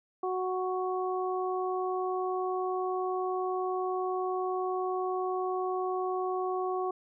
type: harmonic tone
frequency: 370 Hz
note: F#4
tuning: in tune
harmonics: 1 / 2 / 3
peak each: -31 / -34 / -36 dBFS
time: 0.23-6.91 s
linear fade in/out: 5 ms
effects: none